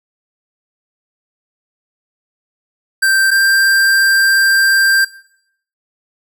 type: tone pair in turn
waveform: square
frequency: 1568 / 1580.7 Hz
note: G6 / G6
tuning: 0 / +14 cents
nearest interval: unison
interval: 14 cents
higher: second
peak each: -10 dBFS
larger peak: neither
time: 3.02-3.31 / 3.31-5.05 s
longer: second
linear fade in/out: 10 ms
effects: noise-tail reverb RT60 0.7 s tail -19 dB re dry